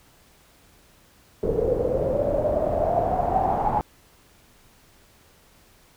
pink noise with low-pass filter sweep, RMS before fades -23 dBFS, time 1.43-3.81 s, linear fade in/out 0 ms, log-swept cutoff 460 to 840 Hz, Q 9.1, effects pink hiss -56 dBFS RMS until 5.96 s

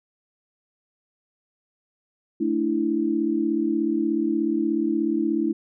sine chord, A suspended fourth, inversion none, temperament just, 220 / 293.3 / 330 Hz, A3 / D4 / E4, 0 / -2 / +2 cents, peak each -27 / -25 / -23 dBFS, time 2.4-5.53 s, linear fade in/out 10 ms, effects none

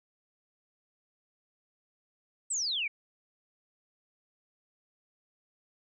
sine exponential sweep, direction down, 8372 to 2200 Hz, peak -29 dBFS, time 2.5-2.88 s, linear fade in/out 10 ms, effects none

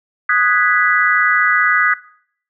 sine chord, G# minor seventh, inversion second, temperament equal, 1244.5 / 1480 / 1661.2 / 1975.5 Hz, D#6 / F#6 / G#6 / B6, 0 / 0 / 0 / 0 cents, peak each -17 dBFS, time 0.29-1.94 s, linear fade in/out 5 ms, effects noise-tail reverb RT60 0.6 s tail -19 dB re dry

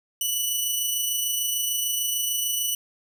10% pulse tone with amplitude modulation, 2960 Hz, F#7, in tune, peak -14 dBFS, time 0.21-2.75 s, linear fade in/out 2 ms, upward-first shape sine, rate 26.7 Hz, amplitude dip 30%, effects none

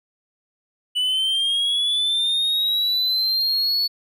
triangle linear sweep, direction up, 2960 to 4435 Hz, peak -17 dBFS, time 0.95-3.88 s, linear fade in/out 20 ms, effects none

